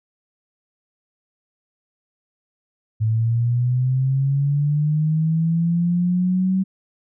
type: linear sweep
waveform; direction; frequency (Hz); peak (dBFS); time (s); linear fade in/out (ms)
sine; up; 108.8 to 190.6; -16; 3-6.64; 20
effects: none